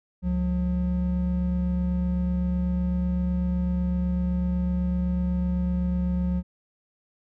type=tone pair together; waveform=triangle; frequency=69.3 / 179.95 Hz; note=C#2 / F#3; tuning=0 / -48 cents; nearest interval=octave + perfect fourth; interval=1652 cents; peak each=-25 / -22 dBFS; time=0.22-6.43 s; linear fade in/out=50 ms; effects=none